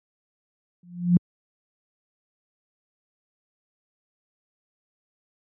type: tone with exponential growth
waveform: sine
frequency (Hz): 175.9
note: F3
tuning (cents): +13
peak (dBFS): -10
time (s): 0.83-1.17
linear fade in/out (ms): 2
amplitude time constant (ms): 72
effects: high-pass 100 Hz 12 dB/octave